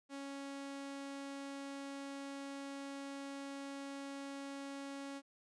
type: tone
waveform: sawtooth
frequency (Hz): 277.2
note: C#4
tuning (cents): 0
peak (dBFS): -40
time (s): 0.09-5.22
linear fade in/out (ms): 50
effects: resampled to 22050 Hz